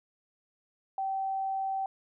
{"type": "tone", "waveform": "sine", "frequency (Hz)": 773, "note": "G5", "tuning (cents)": -24, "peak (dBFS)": -29, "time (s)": [0.98, 1.86], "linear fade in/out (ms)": 2, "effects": []}